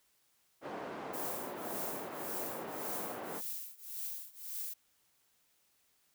white band-pass noise, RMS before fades -43 dBFS, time 0.61-3.42 s, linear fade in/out 50 ms, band 240 to 780 Hz, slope 12 dB/octave
violet noise with tremolo, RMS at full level -39 dBFS, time 1.13-4.74 s, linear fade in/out 10 ms, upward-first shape triangle, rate 1.8 Hz, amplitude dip 95%
effects white hiss -73 dBFS RMS until 6.14 s

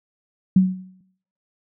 sine tone with exponential decay, 186.3 Hz, F#3, 12 cents sharp, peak -8 dBFS, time 0.56-1.01 s, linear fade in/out 5 ms, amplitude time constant 97 ms, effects noise-tail reverb RT60 0.6 s tail -17 dB re dry

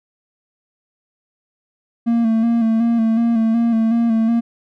triangle tone with vibrato, 228.4 Hz, A#3, 35 cents flat, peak -11 dBFS, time 2.06-4.41 s, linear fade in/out 20 ms, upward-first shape square, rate 2.7 Hz, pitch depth 34 cents each way, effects none

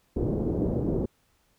white low-pass noise, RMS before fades -27 dBFS, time 0.16-1.06 s, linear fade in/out 10 ms, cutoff 430 Hz, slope 24 dB/octave, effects pink hiss -68 dBFS RMS until 1.58 s

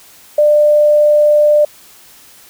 sine tone, 596 Hz, D5, 25 cents sharp, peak -6 dBFS, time 0.38-1.65 s, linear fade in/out 5 ms, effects white hiss -42 dBFS RMS until 2.49 s

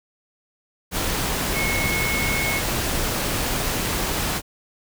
sine tone in noise, 2186 Hz, C#7, 25 cents flat, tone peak -24 dBFS, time 1.53-2.62 s, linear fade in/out 50 ms, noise pink, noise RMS -24 dBFS, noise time 0.91-4.42 s, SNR -3 dB, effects none

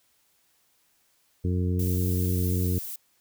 harmonic tone, 90.4 Hz, F#2, 40 cents flat, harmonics 1 / 2 / 3 / 4 / 5, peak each -24 / -30 / -34 / -36 / -38 dBFS, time 1.44-2.79 s, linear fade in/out 10 ms
violet noise, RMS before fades -36 dBFS, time 1.79-2.96 s, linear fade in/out 5 ms
effects white hiss -67 dBFS RMS until 3.2 s

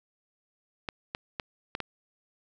clicks, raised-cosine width 0.3 ms, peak -16 dBFS, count 5, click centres 0.888 / 1.149 / 1.398 / 1.751 / 1.803 s, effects none

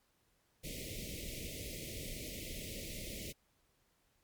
pink band-stop noise, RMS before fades -44 dBFS, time 0.63-3.33 s, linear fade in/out 20 ms, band 630 to 2000 Hz, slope 96 dB/octave, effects pink hiss -75 dBFS RMS until 4.23 s + MP3 96 kbps

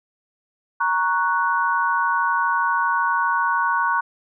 sine chord, F# major, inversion first, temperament equal with one note detuned, 936.1 / 1108.7 / 1480 Hz, A#5 / C#6 / F#6, +7 / 0 / 0 cents, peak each -22 dBFS, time 0.8-4.01 s, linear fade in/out 10 ms, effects none

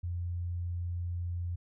sine tone, 87.31 Hz, F2, in tune, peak -32 dBFS, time 0.03-1.56 s, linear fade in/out 10 ms, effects none

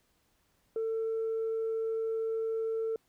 sine tone, 447.8 Hz, A4, 30 cents sharp, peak -28 dBFS, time 0.76-2.96 s, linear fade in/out 2 ms, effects tanh soft clip ceiling -27 dBFS + pink hiss -72 dBFS RMS until 3.08 s

